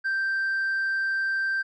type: tone with tanh clipping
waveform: sine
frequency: 1568 Hz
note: G6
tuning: in tune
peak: -24 dBFS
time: 0.04-1.63 s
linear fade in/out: 20 ms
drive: 1 dB
effects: none